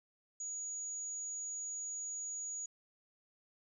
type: tone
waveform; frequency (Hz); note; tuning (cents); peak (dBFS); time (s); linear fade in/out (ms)
sine; 6800; G#8; +40; -39; 0.4-2.66; 5
effects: none